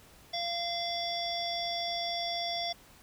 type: harmonic tone with a mistuned harmonic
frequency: 688 Hz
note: F5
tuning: 26 cents flat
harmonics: 1 / 3 / 5 / 7 / 8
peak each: -35 / -42 / -36 / -41 / -39 dBFS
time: 0.33-2.73 s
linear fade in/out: 10 ms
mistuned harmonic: 7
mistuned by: -24 cents
effects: pink hiss -57 dBFS RMS until 3.02 s